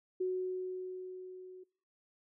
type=tone with level ramp; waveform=sine; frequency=369.5 Hz; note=F#4; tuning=2 cents flat; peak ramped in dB=-30 to -48 dBFS; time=0.2-1.64 s; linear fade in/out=10 ms; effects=noise-tail reverb RT60 0.5 s tail -25 dB re dry